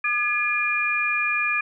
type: tone cluster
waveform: sine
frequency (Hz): 1208 / 1694 / 2414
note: D6 / G#6 / D7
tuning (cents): +48 / +34 / +47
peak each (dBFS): -28 / -27 / -22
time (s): 0.04-1.61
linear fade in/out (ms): 5
effects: none